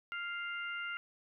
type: harmonic tone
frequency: 698.5 Hz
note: F5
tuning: in tune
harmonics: 2 / 3 / 4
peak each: -39 / -43 / -45 dBFS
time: 0.12-0.97 s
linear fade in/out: 0 ms
effects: none

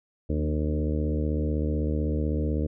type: harmonic tone with a mistuned harmonic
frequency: 75.9 Hz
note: D#2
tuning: 42 cents flat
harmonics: 1 / 2 / 3 / 4 / 5 / 6 / 7 / 8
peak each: -26 / -32 / -33 / -32 / -40 / -35 / -38 / -46 dBFS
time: 0.29-2.67 s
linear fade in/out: 10 ms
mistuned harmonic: 3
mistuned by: +23 cents
effects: none

